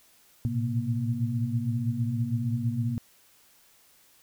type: tone cluster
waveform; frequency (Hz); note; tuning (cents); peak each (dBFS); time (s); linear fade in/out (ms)
sine; 111.7 / 118 / 127 / 235.9; A2 / A#2 / B2 / A#3; +27 / +22 / +49 / +21; -31; 0.45-2.98; 0
effects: white hiss -60 dBFS RMS until 4.22 s